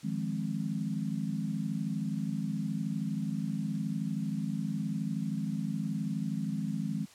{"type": "chord", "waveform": "sine", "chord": "F minor seventh", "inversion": "third", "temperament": "equal", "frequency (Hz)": [155.56, 174.61, 207.7, 261.6], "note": ["Eb3", "F3", "Ab3", "C4"], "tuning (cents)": [0, 0, 0, 0], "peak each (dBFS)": [-36, -37, -34, -39], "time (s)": [0.03, 7.06], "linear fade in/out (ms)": 20, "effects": ["white hiss -56 dBFS RMS until 7.14 s", "low-pass 9000 Hz 12 dB/octave"]}